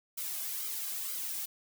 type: noise with flanger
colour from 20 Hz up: blue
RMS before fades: -37 dBFS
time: 0.17-1.46 s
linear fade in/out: 10 ms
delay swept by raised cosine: 1.1 to 2.2 ms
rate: 2.1 Hz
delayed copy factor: -0.6
effects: none